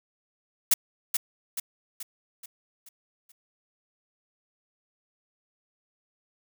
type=noise with echo; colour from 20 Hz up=blue; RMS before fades=-19 dBFS; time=0.71-0.74 s; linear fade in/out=5 ms; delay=430 ms; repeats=6; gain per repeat=-6 dB; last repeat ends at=3.32 s; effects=none